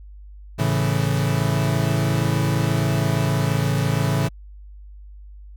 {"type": "chord", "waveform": "40% pulse", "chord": "A major", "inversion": "none", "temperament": "equal", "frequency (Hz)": [110, 138.59, 164.81], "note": ["A2", "C#3", "E3"], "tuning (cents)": [0, 0, 0], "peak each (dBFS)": [-22, -21, -23], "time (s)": [0.58, 4.29], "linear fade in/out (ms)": 20, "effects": ["added 50 Hz sine -38 dBFS peak until 5.56 s"]}